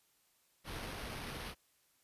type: noise with sample-and-hold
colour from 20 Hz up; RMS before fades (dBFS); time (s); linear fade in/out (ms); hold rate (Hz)
pink; -44; 0.64-1.55; 50; 7350
effects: white hiss -73 dBFS RMS until 2.03 s + resampled to 32000 Hz